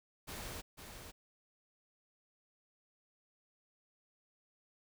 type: noise with echo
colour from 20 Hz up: pink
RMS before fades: -45 dBFS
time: 0.27-0.62 s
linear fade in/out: 20 ms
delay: 500 ms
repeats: 1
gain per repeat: -6 dB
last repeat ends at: 1.12 s
effects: none